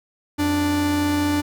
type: tone pair together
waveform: 45% pulse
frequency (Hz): 89.57 / 293.7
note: F2 / D4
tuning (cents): +44 / 0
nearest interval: octave + major sixth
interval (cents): 2056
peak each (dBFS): -27 / -19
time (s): 0.38-1.42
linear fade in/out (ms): 20
effects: none